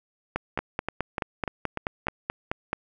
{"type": "two click trains", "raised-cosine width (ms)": 0.5, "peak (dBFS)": [-11, -13], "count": [12, 6], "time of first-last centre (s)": [[0.36, 2.731], [0.59, 2.069]], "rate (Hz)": [4.64, 3.38], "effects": []}